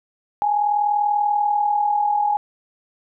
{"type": "tone pair together", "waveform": "sine", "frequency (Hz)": [826.7, 867], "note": ["G#5", "A5"], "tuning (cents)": [-8, -26], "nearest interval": "minor second", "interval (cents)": 82, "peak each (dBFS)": [-17, -25], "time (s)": [0.42, 2.37], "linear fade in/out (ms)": 0, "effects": []}